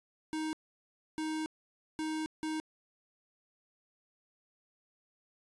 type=tone bursts at uneven times; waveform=square; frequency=313.1 Hz; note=D#4; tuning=11 cents sharp; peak=-34 dBFS; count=4; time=0.33-0.53 / 1.18-1.46 / 1.99-2.26 / 2.43-2.6 s; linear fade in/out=0 ms; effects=resampled to 24000 Hz